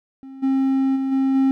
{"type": "tone with level steps", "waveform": "triangle", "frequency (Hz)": 267.6, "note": "C4", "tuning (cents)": 39, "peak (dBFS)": [-33, -14, -18, -14, -12], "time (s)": [0.23, 1.51], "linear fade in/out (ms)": 0, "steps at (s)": [0.42, 0.95, 1.11, 1.34], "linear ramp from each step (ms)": 20, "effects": []}